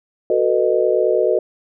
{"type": "chord", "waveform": "sine", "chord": "B dominant seventh", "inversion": "second", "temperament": "just", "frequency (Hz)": [370.4, 444.5, 493.9, 617.4], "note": ["F#4", "A4", "B4", "D#5"], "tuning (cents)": [2, 18, 0, -14], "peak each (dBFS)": -19, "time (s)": [0.3, 1.39], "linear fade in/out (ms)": 2, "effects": []}